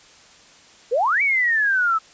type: exponential two-way sweep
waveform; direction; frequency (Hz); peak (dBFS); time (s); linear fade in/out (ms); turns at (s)
sine; up then down; 440 to 2308 to 1285; -16; 0.91-1.99; 20; 1.22
effects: white hiss -49 dBFS RMS until 2.13 s + resampled to 16000 Hz